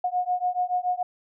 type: beating tone pair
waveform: sine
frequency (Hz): 720 / 727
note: F#5 / F#5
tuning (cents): -47 / -31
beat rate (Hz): 7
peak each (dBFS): -26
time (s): 0.04-1.03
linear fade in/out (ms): 5
effects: none